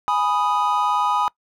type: chord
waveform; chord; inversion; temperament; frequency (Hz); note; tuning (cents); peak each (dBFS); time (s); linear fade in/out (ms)
triangle; G# minor; none; equal; 830.6 / 987.8 / 1244.5; G#5 / B5 / D#6; 0 / 0 / 0; -21 / -20 / -20; 0.08-1.28; 0
effects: noise-tail reverb RT60 0.1 s tail -23 dB re dry